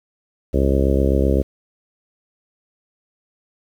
harmonic tone, 67.8 Hz, C#2, 38 cents flat, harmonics 1 / 2 / 3 / 4 / 5 / 6 / 7 / 8 / 9, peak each -17 / -25 / -24 / -24 / -24 / -24 / -26 / -25 / -31 dBFS, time 0.53-1.43 s, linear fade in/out 20 ms, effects 8-bit

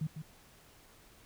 sine tone with echo, 155.56 Hz, D#3, in tune, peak -31 dBFS, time 0.01-0.07 s, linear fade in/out 5 ms, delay 150 ms, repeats 1, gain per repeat -8 dB, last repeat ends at 0.22 s, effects pink hiss -60 dBFS RMS until 1.25 s

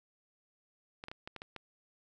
clicks, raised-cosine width 0.3 ms, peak -27 dBFS, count 7, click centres 1.039 / 1.084 / 1.115 / 1.275 / 1.363 / 1.419 / 1.563 s, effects none

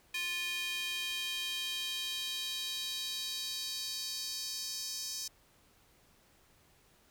square tone with high-pass filter sweep, 350.7 Hz, F4, 7 cents sharp, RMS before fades -38 dBFS, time 0.14-5.28 s, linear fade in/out 5 ms, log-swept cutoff 2500 to 5400 Hz, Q 3.1, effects pink hiss -66 dBFS RMS until 7.1 s

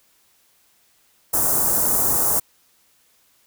white band-stop noise, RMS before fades -19 dBFS, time 1.33-2.4 s, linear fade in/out 10 ms, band 1200 to 7300 Hz, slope 24 dB/octave, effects white hiss -60 dBFS RMS until 3.46 s

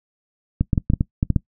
clicks, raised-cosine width 5 ms, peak -5 dBFS, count 9, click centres 0.61 / 0.732 / 0.778 / 0.901 / 0.936 / 1.009 / 1.229 / 1.303 / 1.362 s, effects noise-tail reverb RT60 0.1 s tail -21 dB re dry

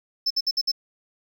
sine tone bursts, 5274 Hz, E8, in tune, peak -17 dBFS, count 5, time 0.26-0.717 s, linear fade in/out 10 ms, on 45 ms, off 58 ms, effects tanh soft clip ceiling -19 dBFS + 9-bit

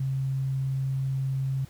sine tone, 134.1 Hz, C3, 43 cents sharp, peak -25 dBFS, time 0-1.65 s, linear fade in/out 5 ms, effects added 75 Hz sine -53 dBFS peak until 1.69 s + pink hiss -55 dBFS RMS until 1.69 s

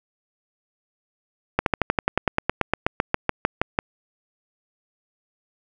slowing click train, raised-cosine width 0.5 ms, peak -3 dBFS, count 20, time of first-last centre 1.59-3.789 s, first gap 72 ms, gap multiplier 1.05, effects none

